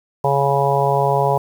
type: harmonic tone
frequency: 139.5 Hz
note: C#3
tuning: 11 cents sharp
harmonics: 1 / 3 / 4 / 5 / 6 / 7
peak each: -21 / -21 / -21 / -21 / -21 / -21 dBFS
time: 0.24-1.38 s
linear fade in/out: 5 ms
effects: 7-bit